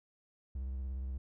triangle tone with vibrato, 65.41 Hz, C2, in tune, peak -34 dBFS, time 0.55-1.18 s, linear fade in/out 5 ms, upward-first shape square, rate 17 Hz, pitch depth 62 cents each way, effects none

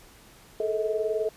sine tone cluster, 429 / 448.5 / 638 Hz, A4 / A4 / D#5, -44 / +33 / +43 cents, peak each -28 / -29 / -30 dBFS, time 0.6-1.29 s, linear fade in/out 2 ms, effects pink hiss -53 dBFS RMS until 1.36 s + resampled to 32000 Hz

